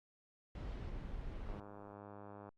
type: noise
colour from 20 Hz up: brown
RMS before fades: -44 dBFS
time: 0.55-1.6 s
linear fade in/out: 2 ms
type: click train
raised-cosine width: 1 ms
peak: -38 dBFS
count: 103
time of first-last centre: 1.49-2.49 s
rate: 102 Hz
effects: low-pass 4000 Hz 12 dB/octave + Opus 48 kbps